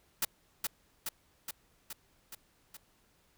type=noise with echo; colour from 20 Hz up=white; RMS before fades=-30 dBFS; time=0.22-0.25 s; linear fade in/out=5 ms; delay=420 ms; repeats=6; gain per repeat=-3 dB; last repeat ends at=2.77 s; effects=pink hiss -69 dBFS RMS until 3.37 s